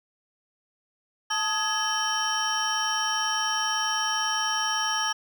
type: tone cluster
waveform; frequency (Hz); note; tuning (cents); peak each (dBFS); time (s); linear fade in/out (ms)
triangle; 874 / 1258 / 1678 / 3069 / 5610; A5 / D#6 / G#6 / G7 / F8; -12 / +19 / +17 / -37 / +7; -29; 1.3-5.13; 10
effects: none